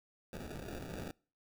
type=noise with sample-and-hold; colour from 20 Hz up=blue; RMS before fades=-44 dBFS; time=0.33-1.11 s; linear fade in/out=0 ms; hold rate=1050 Hz; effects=noise-tail reverb RT60 0.4 s tail -25 dB re dry